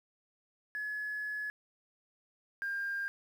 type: tone pair in turn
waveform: sine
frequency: 1700 / 1601.5 Hz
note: G#6 / G6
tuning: +40 / +37 cents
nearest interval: minor second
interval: 103 cents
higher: first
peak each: -34 / -32 dBFS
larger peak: second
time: 0.75-1.5 / 2.62-3.08 s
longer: first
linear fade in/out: 0 ms
effects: tanh soft clip ceiling -29 dBFS + 10-bit